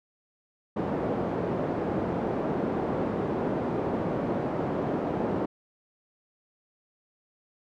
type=band-pass noise; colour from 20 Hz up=pink; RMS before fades=-29 dBFS; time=0.76-5.46 s; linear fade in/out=10 ms; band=190 to 660 Hz; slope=12 dB/octave; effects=none